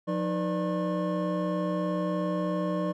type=tone cluster; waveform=triangle; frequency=178 / 310.9 / 490.9 / 591 / 1082 Hz; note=F3 / D#4 / B4 / D5 / C#6; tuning=+33 / -1 / -10 / +11 / -42 cents; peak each=-28 / -31 / -35 / -30 / -35 dBFS; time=0.07-2.93 s; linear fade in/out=20 ms; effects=none